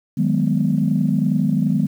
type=chord; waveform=sine; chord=G# minor seventh; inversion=second; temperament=equal; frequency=155.56 / 185 / 207.7 / 246.9 Hz; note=D#3 / F#3 / G#3 / B3; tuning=0 / 0 / 0 / 0 cents; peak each=-20 / -21 / -20 / -21 dBFS; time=0.17-1.87 s; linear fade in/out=10 ms; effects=tanh soft clip ceiling -6 dBFS + 8-bit